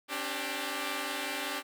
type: chord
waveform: 5% pulse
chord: C suspended second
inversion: none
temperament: equal with one note detuned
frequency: 268.5 / 293.7 / 392 Hz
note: C4 / D4 / G4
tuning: +45 / 0 / 0 cents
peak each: -27 / -25 / -27 dBFS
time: 0.08-1.63 s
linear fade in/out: 50 ms
effects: none